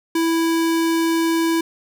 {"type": "tone", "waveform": "square", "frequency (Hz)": 329.6, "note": "E4", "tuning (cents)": 0, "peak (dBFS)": -17, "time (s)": [0.15, 1.61], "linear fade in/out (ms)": 5, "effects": []}